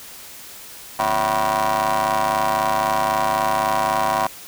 25% pulse ring-modulated tone, 103.83 Hz, G#2, in tune, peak -11 dBFS, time 0.99-4.27 s, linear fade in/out 5 ms, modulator 868 Hz, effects white hiss -39 dBFS RMS until 4.47 s

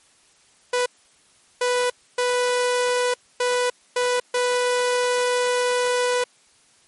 sawtooth tone bursts at uneven times, 493.9 Hz, B4, in tune, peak -15 dBFS, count 6, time 0.73-0.86 / 1.61-1.9 / 2.18-3.14 / 3.4-3.7 / 3.96-4.2 / 4.34-6.24 s, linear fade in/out 5 ms, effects white hiss -57 dBFS RMS until 6.87 s + MP3 48 kbps

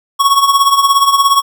square tone with tremolo, 1108.7 Hz, C#6, in tune, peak -5 dBFS, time 0.19-1.42 s, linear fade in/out 20 ms, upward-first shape triangle, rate 17 Hz, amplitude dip 75%, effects none

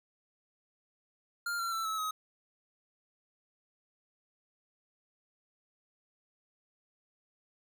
square tone with pitch steps, 1400 / 1365.7 / 1332.2 / 1299.5 / 1267.6 Hz, F6 / F6 / E6 / E6 / D#6, +4 / -39 / +18 / -25 / +32 cents, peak -33 dBFS, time 1.46-2.11 s, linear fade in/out 5 ms, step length 130 ms, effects none

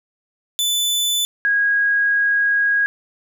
sawtooth / sine tone pair in turn, 3500 / 1644.2 Hz, A7 / G#6, -10 / -18 cents, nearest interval octave + minor second, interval 1308 cents, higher first, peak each -14 dBFS, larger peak neither, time 0.59-1.25 / 1.45-2.86 s, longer second, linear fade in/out 0 ms, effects none

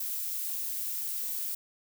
violet noise, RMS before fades -34 dBFS, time 0-1.55 s, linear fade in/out 5 ms, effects none

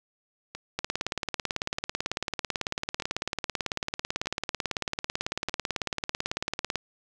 two click trains, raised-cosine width 0.2 ms, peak -11 / -20 dBFS, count 109 / 5, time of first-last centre 0.79-6.757 / 0.55-5.494 s, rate 18.1 / 0.809 Hz, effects none

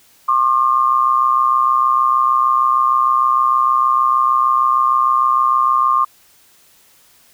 sine tone pair together, 1070.5 / 1197 Hz, C6 / D6, +39 / +33 cents, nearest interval major second, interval 194 cents, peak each -14 dBFS, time 0.28-6.05 s, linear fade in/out 10 ms, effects white hiss -51 dBFS RMS until 7.33 s

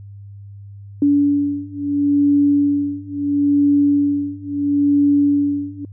sine beating tone pair, 286.2 / 286.94 Hz, D4 / D4, -45 / -40 cents, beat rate 0.74 Hz, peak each -17 / -16 dBFS, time 1.02-5.85 s, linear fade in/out 2 ms, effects added 100 Hz sine -34 dBFS peak until 5.92 s

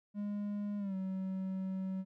triangle tone with pitch glide, 205.4 to 189.44 Hz, G#3 to F#3, -19 to +41 cents, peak -33 dBFS, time 0.14-2.05 s, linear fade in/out 50 ms, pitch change -140 cents, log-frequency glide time 0.78-0.95 s, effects none

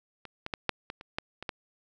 clicks, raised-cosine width 0.3 ms, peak -27 / -19 / -15 / -9 / -21 / -28 / -14 / -23 / -16 dBFS, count 9, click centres 0.253 / 0.464 / 0.538 / 0.693 / 0.901 / 1.011 / 1.185 / 1.426 / 1.492 s, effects none

